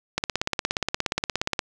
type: click train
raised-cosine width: 0.2 ms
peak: -6 dBFS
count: 25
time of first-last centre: 0.18-1.592 s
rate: 17 Hz
effects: none